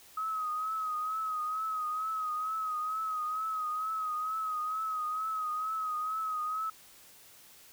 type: tone with vibrato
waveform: sine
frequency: 1268 Hz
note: D#6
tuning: 32 cents sharp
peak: -31 dBFS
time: 0.17-6.7 s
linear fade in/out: 5 ms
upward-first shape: triangle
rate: 2.2 Hz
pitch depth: 57 cents each way
effects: white hiss -56 dBFS RMS until 7.72 s